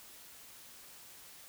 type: silence
effects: white hiss -54 dBFS RMS until 1.48 s